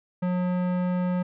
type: tone with tanh clipping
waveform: sine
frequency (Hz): 180.3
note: F#3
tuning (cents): -45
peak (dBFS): -25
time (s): 0.22-1.23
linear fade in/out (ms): 10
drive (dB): 17
effects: none